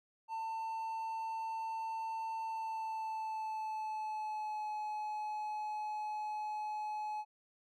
triangle tone with pitch glide, 895 to 850.2 Hz, A5 to G#5, +29 to +40 cents, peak -35 dBFS, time 0.28-7.25 s, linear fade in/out 50 ms, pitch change -89 cents, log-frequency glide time 2.42-4.71 s, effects none

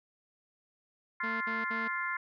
harmonic tone, 349.2 Hz, F4, in tune, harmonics 3 / 4 / 5 / 6, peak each -37 / -37 / -37 / -37 dBFS, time 1.2-2.17 s, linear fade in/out 5 ms
sawtooth tone bursts, 225.2 Hz, A3, 40 cents sharp, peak -34 dBFS, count 3, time 1.23-1.882 s, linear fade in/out 10 ms, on 180 ms, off 56 ms
effects resampled to 11025 Hz

